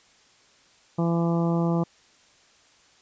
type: harmonic tone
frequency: 168.6 Hz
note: E3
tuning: 39 cents sharp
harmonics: 1 / 2 / 3 / 4 / 5 / 6 / 7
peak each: -22 / -28 / -32 / -34 / -36 / -38 / -39 dBFS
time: 0.98-1.84 s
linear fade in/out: 10 ms
effects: white hiss -58 dBFS RMS until 3.01 s + resampled to 16000 Hz